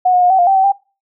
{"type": "tone with pitch steps", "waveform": "sine", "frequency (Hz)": [733, 722, 716, 762, 704, 777, 765, 791], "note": ["F#5", "F#5", "F5", "G5", "F5", "G5", "G5", "G5"], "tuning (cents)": [-16, -43, 43, -49, 14, -16, -42, 15], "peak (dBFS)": -8, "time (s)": [0.05, 0.722], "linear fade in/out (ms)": 10, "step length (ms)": 84, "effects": ["noise-tail reverb RT60 0.3 s tail -21 dB re dry"]}